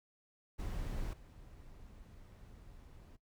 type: noise with level steps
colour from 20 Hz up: brown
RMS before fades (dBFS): -40 / -55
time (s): 0.58-3.17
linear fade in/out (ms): 20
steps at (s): 1.13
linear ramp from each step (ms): 2
effects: noise-tail reverb RT60 0.1 s tail -17 dB re dry

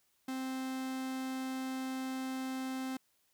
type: tone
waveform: 45% pulse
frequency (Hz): 261.6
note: C4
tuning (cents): 0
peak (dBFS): -36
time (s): 0.28-2.97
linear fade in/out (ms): 5
effects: white hiss -74 dBFS RMS until 3.33 s

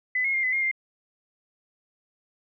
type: tone with pitch steps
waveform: sine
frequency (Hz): 2009 / 2161 / 2117 / 2019 / 2131 / 2103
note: B6 / C#7 / C7 / B6 / C7 / C7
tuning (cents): +29 / -45 / +20 / +38 / +31 / +8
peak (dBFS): -22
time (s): 0.15-0.714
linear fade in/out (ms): 5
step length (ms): 94
effects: none

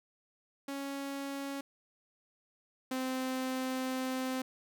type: tone pair in turn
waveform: sawtooth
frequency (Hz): 277.2 / 259.2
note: C#4 / C4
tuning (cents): 0 / -16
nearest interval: minor second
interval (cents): 116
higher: first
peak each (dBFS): -33 / -29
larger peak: second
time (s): 0.68-1.61 / 2.91-4.42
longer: second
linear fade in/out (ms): 5
effects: none

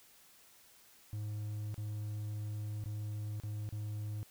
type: tone with dropouts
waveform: triangle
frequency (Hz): 105.6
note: G#2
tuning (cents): +29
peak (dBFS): -35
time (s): 1.13-4.23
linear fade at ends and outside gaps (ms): 0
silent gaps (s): 1.743-1.779 / 2.84-2.858 / 3.4-3.435 / 3.69-3.725
effects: white hiss -62 dBFS RMS until 4.3 s

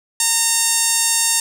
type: tone with band-pass filter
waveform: sawtooth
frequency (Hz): 917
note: A#5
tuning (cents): -29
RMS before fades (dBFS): -17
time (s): 0.2-1.4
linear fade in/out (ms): 2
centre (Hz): 8400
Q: 2.2
effects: none

